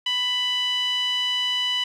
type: tone with band-pass filter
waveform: sawtooth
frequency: 993 Hz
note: B5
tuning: 9 cents sharp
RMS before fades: -24 dBFS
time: 0.06-1.84 s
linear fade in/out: 5 ms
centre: 3000 Hz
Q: 5.1
effects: none